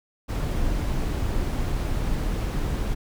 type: noise with amplitude modulation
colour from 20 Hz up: brown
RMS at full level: -24 dBFS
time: 0.28-2.95 s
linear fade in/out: 20 ms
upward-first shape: sine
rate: 270 Hz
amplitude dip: 25%
effects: none